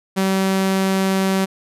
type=tone; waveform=sawtooth; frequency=191.6 Hz; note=G3; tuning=39 cents flat; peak=-12 dBFS; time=0.16-1.46 s; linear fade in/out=20 ms; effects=resampled to 32000 Hz